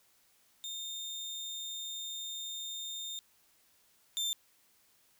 30% pulse tone pair in turn, 3636 / 3582 Hz, A#7 / A7, -44 / +30 cents, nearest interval unison, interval 26 cents, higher first, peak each -36 / -29 dBFS, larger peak second, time 0.64-3.19 / 4.17-4.33 s, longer first, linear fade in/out 0 ms, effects white hiss -68 dBFS RMS until 5.19 s

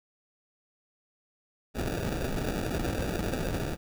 pink noise with sample-and-hold, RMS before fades -31 dBFS, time 1.74-3.77 s, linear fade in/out 50 ms, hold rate 1050 Hz, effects none

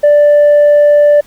sine tone with tanh clipping, 587.3 Hz, D5, in tune, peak -4 dBFS, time 0.03-1.21 s, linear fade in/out 10 ms, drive 1 dB, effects pink hiss -44 dBFS RMS until 1.26 s

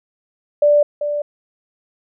sine tone with echo, 587.3 Hz, D5, in tune, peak -9 dBFS, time 0.62-0.83 s, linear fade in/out 5 ms, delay 390 ms, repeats 1, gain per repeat -9 dB, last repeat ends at 1.22 s, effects none

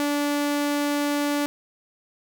sawtooth tone, 290 Hz, D4, 22 cents flat, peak -18 dBFS, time 0-1.46 s, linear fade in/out 0 ms, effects none

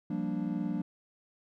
triangle chord, G minor seventh, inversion third, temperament equal, 174.61 / 196 / 233.1 / 293.7 Hz, F3 / G3 / Bb3 / D4, 0 / 0 / 0 / 0 cents, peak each -34 dBFS, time 0.1-0.82 s, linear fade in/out 5 ms, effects none

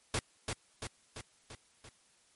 pink noise with echo, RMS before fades -32 dBFS, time 0.14-0.19 s, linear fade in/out 2 ms, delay 340 ms, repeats 5, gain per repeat -4 dB, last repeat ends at 1.89 s, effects white hiss -67 dBFS RMS until 2.35 s + MP3 48 kbps

